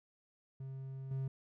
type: tone with level steps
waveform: triangle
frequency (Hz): 133.7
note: C3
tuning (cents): +38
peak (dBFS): -40 / -33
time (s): 0.6-1.28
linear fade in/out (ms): 5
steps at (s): 1.11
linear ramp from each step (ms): 2
effects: none